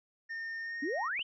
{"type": "tone with pitch glide", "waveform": "triangle", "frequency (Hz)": [1821, 1859.3], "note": ["A#6", "A#6"], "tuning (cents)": [-41, -5], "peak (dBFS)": -35, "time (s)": [0.29, 1.09], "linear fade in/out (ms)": 20, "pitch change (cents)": 36, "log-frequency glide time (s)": [0.61, 0.82]}
{"type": "exponential sweep", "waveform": "sine", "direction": "up", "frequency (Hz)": [260.9, 3193], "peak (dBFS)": -32, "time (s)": [0.82, 1.23], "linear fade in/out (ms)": 10}
{"type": "click", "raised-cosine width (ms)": 0.5, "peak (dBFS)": -35, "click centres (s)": 1.193}
{"effects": ["resampled to 16000 Hz"]}